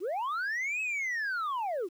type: linear two-way sweep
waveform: sine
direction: up then down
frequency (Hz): 311.1 to 2600 to 311.1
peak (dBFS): -27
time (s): 0-1.89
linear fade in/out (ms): 50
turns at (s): 0.81
effects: tanh soft clip ceiling -29 dBFS + 10-bit